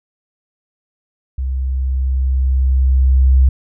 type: tone with level ramp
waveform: sine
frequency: 65.41 Hz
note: C2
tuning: in tune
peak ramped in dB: -17 to -6 dBFS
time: 1.38-3.49 s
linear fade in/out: 5 ms
effects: none